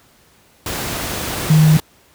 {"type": "tone in noise", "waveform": "sine", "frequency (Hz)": 155.56, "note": "D#3", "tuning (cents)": 0, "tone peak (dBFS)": -7, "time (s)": [1.5, 1.77], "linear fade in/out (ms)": 2, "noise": "pink", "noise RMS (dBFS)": -23, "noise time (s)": [0.66, 1.8], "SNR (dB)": 13, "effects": ["pink hiss -52 dBFS RMS until 2.14 s", "high-pass 60 Hz 12 dB/octave"]}